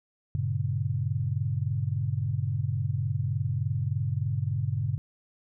sine chord, G diminished, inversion none, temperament just, 98 / 117.6 / 141.12 Hz, G2 / Bb2 / Db3, 0 / +16 / +31 cents, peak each -30 dBFS, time 0.35-4.98 s, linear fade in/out 0 ms, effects none

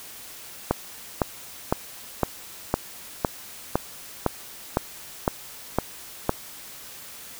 click train, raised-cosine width 1 ms, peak -5 dBFS, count 12, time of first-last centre 0.71-6.294 s, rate 1.97 Hz, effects white hiss -42 dBFS RMS until 7.39 s

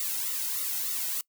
blue noise with flanger, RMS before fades -31 dBFS, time 0-1.21 s, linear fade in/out 2 ms, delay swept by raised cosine 1.2 to 1.77 ms, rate 3.3 Hz, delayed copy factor -0.85, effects noise-tail reverb RT60 0.1 s tail -23 dB re dry

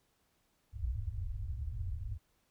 white low-pass noise, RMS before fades -38 dBFS, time 0.72-2.19 s, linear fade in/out 50 ms, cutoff 110 Hz, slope 96 dB/octave, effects pink hiss -75 dBFS RMS until 2.5 s

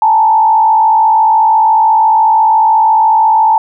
sine tone with frequency modulation, 880 Hz, A5, in tune, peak -5 dBFS, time 0.02-3.58 s, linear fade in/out 2 ms, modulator 54.1 Hz, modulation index 0.7, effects none

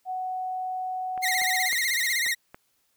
sine tone, 743 Hz, F#5, 7 cents sharp, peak -28 dBFS, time 0.05-1.7 s, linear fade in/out 50 ms
clicks, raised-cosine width 0.5 ms, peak -26 dBFS, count 5, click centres 1.177 / 1.417 / 1.729 / 2.264 / 2.545 s
blue noise with tremolo, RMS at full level -36 dBFS, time 1.21-2.2 s, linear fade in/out 50 ms, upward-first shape square, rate 18 Hz, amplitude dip 80%
sawtooth tone with vibrato, 1992 Hz, B6, 14 cents sharp, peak -20 dBFS, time 1.22-2.35 s, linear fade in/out 20 ms, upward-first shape sine, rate 16 Hz, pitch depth 130 cents each way
effects white hiss -70 dBFS RMS until 2.96 s

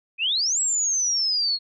sine exponential two-way sweep, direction up then down, 2443 to 7780 to 4250 Hz, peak -20 dBFS, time 0.18-1.59 s, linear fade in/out 50 ms, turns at 0.6 s, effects none

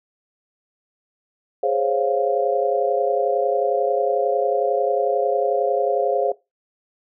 sine chord, Db major seventh, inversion second, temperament equal, 415.3 / 523.3 / 554.4 / 698.5 Hz, Ab4 / C5 / Db5 / F5, 0 / 0 / 0 / 0 cents, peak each -23 dBFS, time 1.63-6.32 s, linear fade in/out 5 ms, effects noise-tail reverb RT60 0.2 s tail -18 dB re dry

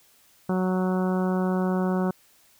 harmonic tone, 185 Hz, F#3, in tune, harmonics 1 / 2 / 3 / 4 / 5 / 6 / 7 / 8, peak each -23 / -29 / -33 / -35 / -37 / -39 / -40 / -41 dBFS, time 0.49-2.11 s, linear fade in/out 5 ms, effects white hiss -59 dBFS RMS until 2.59 s

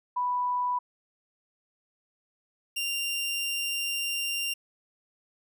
sine / sawtooth tone pair in turn, 987.8 / 2783 Hz, B5 / F7, 0 / -7 cents, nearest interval octave + tritone, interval 1793 cents, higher second, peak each -25 dBFS, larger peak neither, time 0.16-0.79 / 2.76-4.54 s, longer second, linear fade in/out 10 ms, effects none

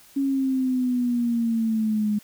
sine exponential sweep, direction down, 277.2 to 207.7 Hz, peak -20 dBFS, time 0.16-2.19 s, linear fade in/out 10 ms, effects white hiss -52 dBFS RMS until 2.23 s

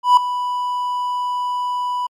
triangle tone with ADSR envelope, 987.8 Hz, B5, in tune, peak -3 dBFS, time 0.03-2.07 s, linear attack 140 ms, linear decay 4 ms, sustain -14 dB, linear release 8 ms, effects MP3 64 kbps

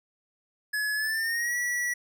square tone with pitch glide, 1700 to 1941.5 Hz, G#6 to B6, +40 to -30 cents, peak -27 dBFS, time 0.73-1.94 s, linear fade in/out 10 ms, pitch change +230 cents, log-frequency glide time 0.95-1.56 s, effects none

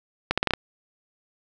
accelerating click train, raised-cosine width 0.3 ms, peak -5 dBFS, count 6, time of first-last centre 0.31-0.536 s, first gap 66 ms, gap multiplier 0.81, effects none

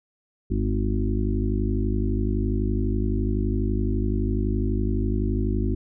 harmonic tone with a mistuned harmonic, 51.91 Hz, G#1, in tune, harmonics 1 / 2 / 4 / 5 / 6 / 7, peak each -24 / -27 / -30 / -31 / -32 / -32 dBFS, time 0.5-5.75 s, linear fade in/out 10 ms, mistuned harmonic 4, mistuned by +23 cents, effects none

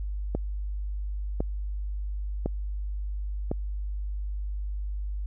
click train, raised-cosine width 2 ms, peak -14 dBFS, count 4, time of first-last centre 0.35-3.515 s, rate 0.948 Hz, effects added 50 Hz sine -29 dBFS peak until 5.26 s

